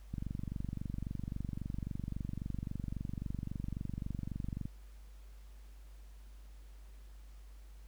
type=click train; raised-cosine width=5 ms; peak=-26 dBFS; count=108; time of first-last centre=0.14-4.655 s; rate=23.7 Hz; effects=added 50 Hz sine -50 dBFS peak until 7.87 s + pink hiss -67 dBFS RMS until 7.87 s